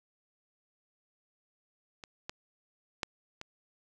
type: clicks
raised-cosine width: 0.2 ms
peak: -27 / -20 / -14 / -24 dBFS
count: 4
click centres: 2.038 / 2.295 / 3.032 / 3.414 s
effects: none